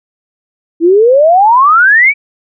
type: exponential sweep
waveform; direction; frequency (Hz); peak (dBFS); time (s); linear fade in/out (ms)
sine; up; 320 to 2349; -3; 0.8-2.14; 50
effects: none